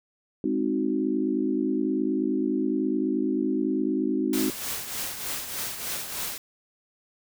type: chord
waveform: sine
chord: Ab dominant seventh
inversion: none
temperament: equal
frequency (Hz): 207.7 / 261.6 / 311.1 / 370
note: Ab3 / C4 / Eb4 / Gb4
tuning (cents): 0 / 0 / 0 / 0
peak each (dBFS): -31 / -27 / -27 / -30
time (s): 0.44-4.5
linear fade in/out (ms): 2
type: noise with tremolo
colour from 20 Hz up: white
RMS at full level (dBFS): -30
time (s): 4.33-6.38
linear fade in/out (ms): 2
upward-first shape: triangle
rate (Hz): 3.3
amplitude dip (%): 60
effects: none